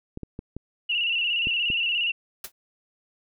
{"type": "clicks", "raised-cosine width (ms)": 3, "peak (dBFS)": -21, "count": 6, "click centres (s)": [0.174, 0.233, 0.391, 0.566, 1.471, 1.702]}
{"type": "tone with vibrato", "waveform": "sine", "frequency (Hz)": 2794, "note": "F7", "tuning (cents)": 0, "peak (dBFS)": -22, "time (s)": [0.89, 2.12], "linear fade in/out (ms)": 10, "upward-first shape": "square", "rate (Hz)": 17, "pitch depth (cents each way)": 52}
{"type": "noise with exponential decay", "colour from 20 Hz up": "white", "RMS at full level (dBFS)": -29, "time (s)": [2.44, 2.52], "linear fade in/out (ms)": 5, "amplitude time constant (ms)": 16}
{"effects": []}